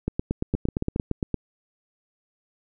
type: two click trains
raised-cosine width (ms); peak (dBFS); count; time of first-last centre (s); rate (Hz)
3; -11 / -12; 12 / 4; 0.08-1.343 / 0.55-0.961; 8.71 / 7.3
effects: none